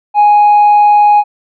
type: tone with tanh clipping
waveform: triangle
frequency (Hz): 830.6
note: G#5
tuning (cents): 0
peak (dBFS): -4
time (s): 0.14-1.24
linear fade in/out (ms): 50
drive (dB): 6
effects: none